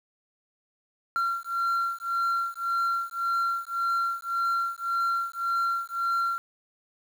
sine beating tone pair, 1370 / 1371.8 Hz, F6 / F6, -34 / -31 cents, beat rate 1.8 Hz, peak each -26 / -26 dBFS, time 1.16-6.38 s, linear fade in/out 0 ms, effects tanh soft clip ceiling -22 dBFS + 8-bit

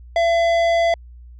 sine tone with tanh clipping, 675 Hz, E5, 41 cents sharp, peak -16 dBFS, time 0.16-0.94 s, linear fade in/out 2 ms, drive 13 dB, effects added 60 Hz sine -38 dBFS peak until 1.39 s

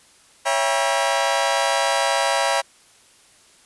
sawtooth chord, C# diminished seventh, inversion none, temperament just, 554.4 / 665.2 / 798.3 / 957.9 Hz, C#5 / E5 / G5 / Bb5, 0 / +16 / +31 / +47 cents, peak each -20 dBFS, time 0.45-2.62 s, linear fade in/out 20 ms, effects white hiss -53 dBFS RMS until 3.65 s + resampled to 24000 Hz

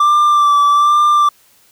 triangle tone with vibrato, 1174.7 Hz, D6, in tune, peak -6 dBFS, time 0-1.29 s, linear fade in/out 5 ms, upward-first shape sine, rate 1.2 Hz, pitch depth 27 cents each way, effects white hiss -51 dBFS RMS until 1.71 s

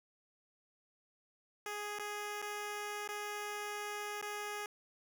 10% pulse tone with dropouts, 415.3 Hz, G#4, in tune, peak -31 dBFS, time 1.66-4.66 s, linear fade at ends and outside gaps 2 ms, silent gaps 1.987-1.995 / 2.418-2.424 / 3.077-3.088 / 4.214-4.225 s, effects none

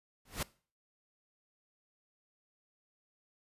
pink noise with exponential growth, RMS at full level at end -30 dBFS, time 0.25-0.43 s, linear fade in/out 5 ms, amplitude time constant 39 ms, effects noise-tail reverb RT60 0.4 s tail -21 dB re dry + resampled to 32000 Hz

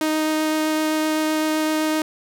sawtooth tone with vibrato, 311.1 Hz, D#4, in tune, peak -15 dBFS, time 0.01-2.02 s, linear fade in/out 2 ms, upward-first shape triangle, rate 7.8 Hz, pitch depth 8 cents each way, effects none

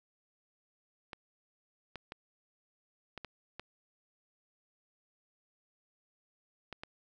clicks, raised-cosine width 0.3 ms, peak -26 dBFS, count 8, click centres 1.132 / 1.957 / 2.121 / 3.177 / 3.247 / 3.596 / 6.727 / 6.835 s, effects none

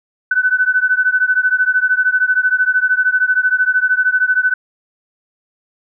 sine beating tone pair, 1500 / 1513 Hz, F#6 / F#6, +23 / +38 cents, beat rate 13 Hz, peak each -14 / -15 dBFS, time 0.31-4.54 s, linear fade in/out 5 ms, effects none

